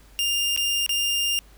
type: tone with dropouts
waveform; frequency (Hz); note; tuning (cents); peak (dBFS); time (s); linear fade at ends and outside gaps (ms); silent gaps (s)
sawtooth; 2803; F7; +6; -18; 0.19-1.39; 0; 0.563-0.575 / 0.863-0.893
effects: added 50 Hz sine -50 dBFS peak until 1.57 s + pink hiss -55 dBFS RMS until 1.57 s